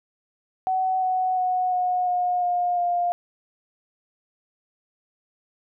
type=tone with pitch steps; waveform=sine; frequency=751 / 742.8 / 734.7 / 726.7 / 718.7 / 710.9 / 703.1 Hz; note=F#5 / F#5 / F#5 / F#5 / F5 / F5 / F5; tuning=+26 / +7 / -12 / -31 / +49 / +31 / +11 cents; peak=-20 dBFS; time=0.67-3.12 s; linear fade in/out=0 ms; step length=350 ms; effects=none